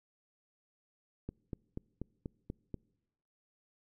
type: click train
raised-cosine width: 3 ms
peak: -26 dBFS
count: 7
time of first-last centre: 1.29-2.743 s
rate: 4.13 Hz
effects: noise-tail reverb RT60 1.0 s tail -26 dB re dry